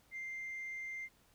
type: tone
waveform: sine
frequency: 2094 Hz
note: C7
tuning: 1 cent sharp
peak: -39 dBFS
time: 0.11-1.09 s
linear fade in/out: 50 ms
effects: tanh soft clip ceiling -38 dBFS + pink hiss -69 dBFS RMS until 1.34 s